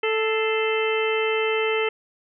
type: harmonic tone with a mistuned harmonic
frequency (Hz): 440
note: A4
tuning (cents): 0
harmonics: 1 / 2 / 3 / 4 / 5 / 6 / 7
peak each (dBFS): -22 / -32 / -31 / -37 / -29 / -29 / -33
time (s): 0.03-1.89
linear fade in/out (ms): 5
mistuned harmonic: 5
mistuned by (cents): -91
effects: none